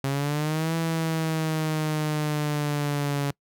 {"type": "linear two-way sweep", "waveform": "sawtooth", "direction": "up then down", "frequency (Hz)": [135.6, 164.81, 141.3], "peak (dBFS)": -20, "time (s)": [0.04, 3.31], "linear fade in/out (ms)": 2, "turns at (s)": 0.75, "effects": ["noise-tail reverb RT60 0.1 s tail -25 dB re dry"]}